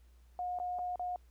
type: tone with dropouts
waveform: sine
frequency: 719 Hz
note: F#5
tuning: 50 cents flat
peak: -34 dBFS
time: 0.39-1.16 s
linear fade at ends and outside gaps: 1 ms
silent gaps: 0.588-0.599 / 0.787-0.791 / 0.958-0.995 s
effects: added 60 Hz sine -58 dBFS peak until 1.3 s + pink hiss -73 dBFS RMS until 1.3 s